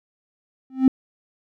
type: tone with exponential growth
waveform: triangle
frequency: 262.1 Hz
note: C4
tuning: 3 cents sharp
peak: -4 dBFS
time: 0.7-0.88 s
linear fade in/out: 2 ms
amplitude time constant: 37 ms
effects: tanh soft clip ceiling -6 dBFS